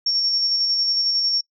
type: tone with tremolo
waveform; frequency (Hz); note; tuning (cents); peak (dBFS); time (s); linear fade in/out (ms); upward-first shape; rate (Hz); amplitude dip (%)
sine; 5490; F8; -31; -17; 0.06-1.41; 5; square; 11; 25
effects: noise-tail reverb RT60 0.1 s tail -26 dB re dry